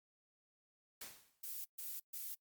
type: noise with exponential decay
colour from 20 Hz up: white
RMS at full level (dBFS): -46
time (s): 1.01-1.42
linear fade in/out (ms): 5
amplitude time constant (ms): 87
type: noise bursts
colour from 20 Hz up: violet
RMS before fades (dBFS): -45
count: 3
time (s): 1.43-2.35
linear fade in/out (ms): 10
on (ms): 220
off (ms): 130
effects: noise-tail reverb RT60 0.1 s tail -23 dB re dry + Opus 48 kbps